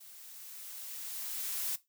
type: noise with level ramp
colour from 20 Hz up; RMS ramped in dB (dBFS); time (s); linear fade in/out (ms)
blue; -53 to -34; 0-1.76; 10
effects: noise-tail reverb RT60 0.2 s tail -17 dB re dry